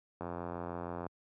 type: click train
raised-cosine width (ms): 1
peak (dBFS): -25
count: 75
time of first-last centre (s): 0.21-1.065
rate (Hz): 86.5
effects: high-pass 80 Hz 12 dB/octave